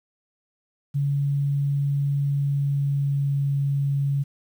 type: tone with pitch glide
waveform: sine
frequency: 141.4 to 140.02 Hz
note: C#3 to C#3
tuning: +35 to +18 cents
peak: -20 dBFS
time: 0.94-4.24 s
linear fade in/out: 20 ms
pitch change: -17 cents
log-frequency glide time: 2.22-3.56 s
effects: 9-bit